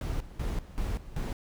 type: noise with tremolo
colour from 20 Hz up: brown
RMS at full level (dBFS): -31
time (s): 0.01-1.33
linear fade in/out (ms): 2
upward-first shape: square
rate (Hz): 2.6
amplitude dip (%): 80
effects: none